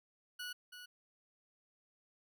20% pulse tone with echo, 1468 Hz, F#6, 14 cents flat, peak -37 dBFS, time 0.39-0.53 s, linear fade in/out 10 ms, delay 330 ms, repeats 1, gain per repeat -8 dB, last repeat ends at 0.86 s, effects none

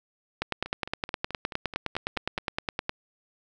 two click trains, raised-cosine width 0.3 ms, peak -21 / -11 dBFS, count 9 / 25, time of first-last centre 0.66-2.384 / 0.42-2.894 s, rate 4.64 / 9.7 Hz, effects none

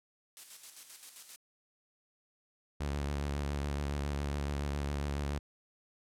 blue noise with tremolo, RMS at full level -45 dBFS, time 0.37-1.36 s, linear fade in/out 0 ms, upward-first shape square, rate 7.6 Hz, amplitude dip 50%
sawtooth tone with vibrato, 71.6 Hz, D2, 43 cents flat, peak -29 dBFS, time 2.8-5.39 s, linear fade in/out 10 ms, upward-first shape square, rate 7.2 Hz, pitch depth 27 cents each way
effects low-pass 10000 Hz 12 dB/octave

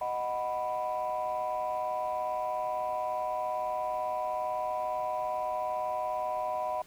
sine chord, B major, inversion first, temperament equal, 622.3 / 740 / 987.8 Hz, D#5 / F#5 / B5, 0 / 0 / 0 cents, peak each -33 dBFS, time 0.01-6.82 s, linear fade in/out 5 ms, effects tanh soft clip ceiling -24 dBFS + pink hiss -57 dBFS RMS until 6.86 s

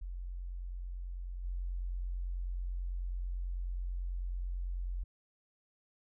sine tone with level steps, 44.58 Hz, F1, 36 cents sharp, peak -38 / -34 dBFS, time 0.01-5.04 s, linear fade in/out 10 ms, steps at 1.43 s, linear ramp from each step 20 ms, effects none

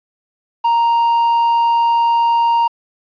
triangle tone, 932.3 Hz, A#5, in tune, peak -9 dBFS, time 0.64-2.68 s, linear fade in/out 10 ms, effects resampled to 11025 Hz + 8-bit

